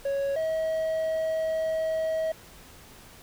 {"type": "tone pair in turn", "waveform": "triangle", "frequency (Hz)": [554.4, 639.9], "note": ["C#5", "D#5"], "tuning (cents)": [0, 48], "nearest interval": "major second", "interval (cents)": 248, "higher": "second", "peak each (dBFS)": -23, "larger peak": "neither", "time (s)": [[0.05, 0.36], [0.36, 2.32]], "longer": "second", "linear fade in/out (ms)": 5, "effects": ["pink hiss -50 dBFS RMS until 3.22 s"]}